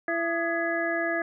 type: harmonic tone with a mistuned harmonic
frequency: 335.4 Hz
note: E4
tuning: 30 cents sharp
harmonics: 1 / 2 / 4 / 5 / 6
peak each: -31 / -29 / -37 / -29 / -36 dBFS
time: 0.08-1.22 s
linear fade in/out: 2 ms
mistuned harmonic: 4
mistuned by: -140 cents
effects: none